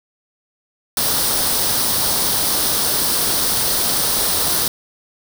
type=noise with comb filter; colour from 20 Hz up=white; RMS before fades=-18 dBFS; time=0.97-4.68 s; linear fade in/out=2 ms; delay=0.21 ms; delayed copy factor=+0.55; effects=none